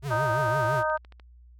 square tone with vibrato, 125.6 Hz, B2, 30 cents sharp, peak -29 dBFS, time 0.02-0.84 s, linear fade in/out 50 ms, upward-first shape triangle, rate 5.9 Hz, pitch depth 280 cents each way
harmonic tone, 310 Hz, D#4, 6 cents flat, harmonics 2 / 3 / 4 / 5, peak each -27 / -29 / -30 / -31 dBFS, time 0.1-0.98 s, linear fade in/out 20 ms
click train, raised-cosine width 0.3 ms, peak -34 dBFS, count 7, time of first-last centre 0.75-1.198 s, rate 13.4 Hz
effects added 60 Hz sine -49 dBFS peak until 1.59 s

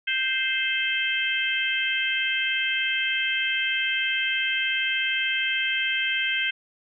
harmonic tone, 523.3 Hz, C5, in tune, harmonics 3 / 4 / 5 / 6, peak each -28 / -28 / -28 / -28 dBFS, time 0.07-6.51 s, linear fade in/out 10 ms, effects none

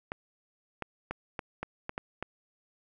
clicks, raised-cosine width 0.5 ms, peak -19 dBFS, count 8, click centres 0.119 / 0.823 / 1.11 / 1.392 / 1.63 / 1.894 / 1.979 / 2.226 s, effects none

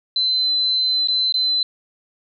sine tone with dropouts, 4051 Hz, B7, 43 cents sharp, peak -16 dBFS, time 0.16-1.63 s, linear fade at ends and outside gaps 2 ms, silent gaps 1.074-1.084 / 1.324-1.341 s, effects none

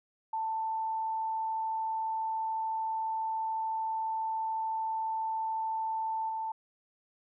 sine tone with level steps, 887 Hz, A5, 14 cents sharp, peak -30 / -32 dBFS, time 0.33-6.52 s, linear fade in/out 5 ms, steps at 6.29 s, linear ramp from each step 2 ms, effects none

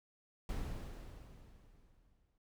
brown noise with exponential decay, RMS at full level -37 dBFS, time 0.49-2.38 s, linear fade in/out 2 ms, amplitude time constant 410 ms, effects none

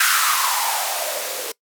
violet noise with band-pass filter sweep, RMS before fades -21 dBFS, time 0-1.52 s, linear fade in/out 5 ms, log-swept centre 1500 to 430 Hz, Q 5.6, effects noise-tail reverb RT60 0.1 s tail -21 dB re dry

